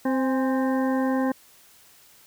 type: harmonic tone with a mistuned harmonic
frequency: 261.6 Hz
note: C4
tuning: in tune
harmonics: 1 / 2 / 3 / 4 / 6 / 7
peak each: -22 / -28 / -32 / -34 / -38 / -39 dBFS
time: 0.05-1.32 s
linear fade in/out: 5 ms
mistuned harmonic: 3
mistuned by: +54 cents
effects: white hiss -54 dBFS RMS until 2.26 s